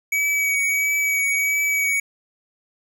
square tone with vibrato, 2270 Hz, C#7, 41 cents sharp, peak -19 dBFS, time 0.12-2 s, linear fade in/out 5 ms, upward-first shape triangle, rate 1.5 Hz, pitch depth 22 cents each way, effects none

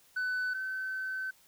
sine tone pair in turn, 1500 / 1529.7 Hz, F#6 / G6, +23 / -43 cents, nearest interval unison, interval 34 cents, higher second, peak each -27 / -32 dBFS, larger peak first, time 0.16-0.54 / 0.54-1.31 s, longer second, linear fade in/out 10 ms, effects tanh soft clip ceiling -29 dBFS + white hiss -63 dBFS RMS until 1.47 s

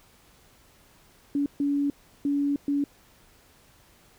sine tone bursts at uneven times, 284.5 Hz, C#4, 45 cents sharp, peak -22 dBFS, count 4, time 1.35-1.46 / 1.6-1.9 / 2.25-2.56 / 2.68-2.84 s, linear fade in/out 2 ms, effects pink hiss -58 dBFS RMS until 4.18 s

